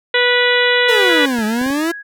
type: harmonic tone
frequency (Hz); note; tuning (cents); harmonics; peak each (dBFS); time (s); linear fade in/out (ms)
490.1; B4; -13; 1 / 2 / 3 / 4 / 5 / 6 / 7 / 8; -16 / -24 / -19 / -16 / -24 / -22 / -21 / -24; 0.14-1.26; 5
type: exponential two-way sweep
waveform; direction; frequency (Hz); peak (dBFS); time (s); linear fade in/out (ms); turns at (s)
40% pulse; down then up; 481 to 210.2 to 345.6; -15; 0.88-1.92; 10; 1.45
type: tone with tremolo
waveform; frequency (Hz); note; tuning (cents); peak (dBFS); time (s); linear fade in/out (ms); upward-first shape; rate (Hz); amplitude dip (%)
sine; 1661.2; G#6; 0; -24; 1.08-2.03; 20; triangle; 4; 50
type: clicks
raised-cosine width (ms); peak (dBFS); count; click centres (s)
2; -19; 4; 1.388 / 1.614 / 1.663 / 1.704
effects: none